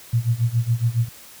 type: tone with tremolo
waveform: sine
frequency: 117.2 Hz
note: A#2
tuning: 10 cents sharp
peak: -14 dBFS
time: 0.13-1.09 s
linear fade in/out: 5 ms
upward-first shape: sine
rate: 7.2 Hz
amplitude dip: 90%
effects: white hiss -44 dBFS RMS until 1.4 s